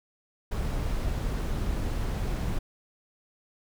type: noise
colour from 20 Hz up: brown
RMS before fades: -29 dBFS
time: 0.51-2.59 s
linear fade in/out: 10 ms
effects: none